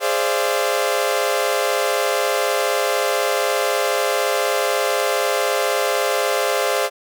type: chord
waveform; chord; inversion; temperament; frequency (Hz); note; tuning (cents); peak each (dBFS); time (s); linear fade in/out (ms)
sawtooth; D half-diminished seventh; second; equal with one note detuned; 415.3 / 523.3 / 587.3 / 681.7; Ab4 / C5 / D5 / F5; 0 / 0 / 0 / -42; -20 / -18 / -20 / -20; 0-6.9; 50
effects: none